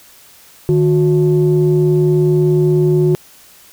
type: tone pair together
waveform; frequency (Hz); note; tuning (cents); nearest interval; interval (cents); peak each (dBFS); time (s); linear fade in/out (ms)
sine; 152.75 / 363.3; D#3 / F#4; -32 / -32; octave + minor third; 1500; -11; 0.69-3.15; 0
effects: tanh soft clip ceiling -4 dBFS + white hiss -44 dBFS RMS until 3.72 s